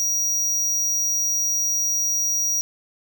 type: tone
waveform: square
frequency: 5750 Hz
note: F8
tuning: 50 cents sharp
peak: -20 dBFS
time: 0-2.61 s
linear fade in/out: 0 ms
effects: none